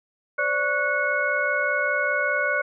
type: tone cluster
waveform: sine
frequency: 518 / 583 / 1119 / 1471 / 2186 Hz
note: C5 / D5 / C#6 / F#6 / C#7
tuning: -17 / -13 / +16 / -11 / -25 cents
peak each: -32 / -27 / -31 / -23 / -29 dBFS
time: 0.38-2.62 s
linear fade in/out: 10 ms
effects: none